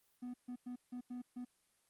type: tone bursts at uneven times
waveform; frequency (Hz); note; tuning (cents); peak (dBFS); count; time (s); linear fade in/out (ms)
triangle; 246.9; B3; 0; -40; 6; 0.22-0.34 / 0.48-0.56 / 0.66-0.76 / 0.92-1.01 / 1.1-1.22 / 1.36-1.45; 10
effects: white hiss -75 dBFS RMS until 1.89 s + Opus 32 kbps